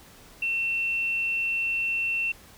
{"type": "tone", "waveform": "sine", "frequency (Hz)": 2700, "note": "E7", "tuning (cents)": 41, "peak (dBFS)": -24, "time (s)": [0.42, 2.32], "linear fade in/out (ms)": 5, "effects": ["pink hiss -51 dBFS RMS until 2.57 s"]}